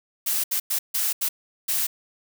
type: noise bursts at uneven times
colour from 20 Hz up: blue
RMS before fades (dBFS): -24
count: 6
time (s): 0.26-0.44 / 0.51-0.6 / 0.7-0.79 / 0.94-1.13 / 1.21-1.29 / 1.68-1.87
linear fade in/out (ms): 10
effects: none